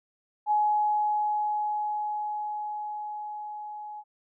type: tone with level ramp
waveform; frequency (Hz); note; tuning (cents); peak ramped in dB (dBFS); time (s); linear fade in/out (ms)
sine; 842; G#5; +24; -20 to -37; 0.46-4.04; 50
effects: none